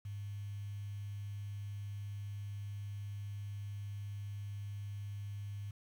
sine tone with quantisation, 101.5 Hz, G#2, 39 cents flat, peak -40 dBFS, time 0.05-5.71 s, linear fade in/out 5 ms, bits 10, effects none

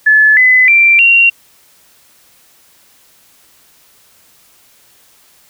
sine tone with pitch steps, 1725 / 2016 / 2356 / 2754 Hz, A6 / B6 / D7 / F7, -35 / +35 / +5 / -25 cents, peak -4 dBFS, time 0.06-1.3 s, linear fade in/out 10 ms, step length 310 ms, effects white hiss -48 dBFS RMS until 5.49 s

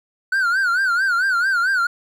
triangle tone with vibrato, 1480 Hz, F#6, in tune, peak -14 dBFS, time 0.32-1.87 s, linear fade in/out 5 ms, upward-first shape sine, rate 4.5 Hz, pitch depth 130 cents each way, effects none

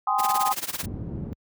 sine chord, Ab major seventh, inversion third, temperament just, 778.7 / 830.6 / 1038.3 / 1245.9 Hz, G5 / Ab5 / C6 / Eb6, -12 / 0 / -14 / +2 cents, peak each -26 dBFS, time 0.07-0.53 s, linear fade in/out 5 ms
white noise with tremolo, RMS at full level -28 dBFS, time 0.18-0.86 s, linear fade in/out 20 ms, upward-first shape sine, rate 18 Hz, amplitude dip 90%
pink low-pass noise, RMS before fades -31 dBFS, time 0.83-1.33 s, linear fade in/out 0 ms, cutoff 250 Hz, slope 12 dB/octave
effects high-pass 60 Hz 12 dB/octave

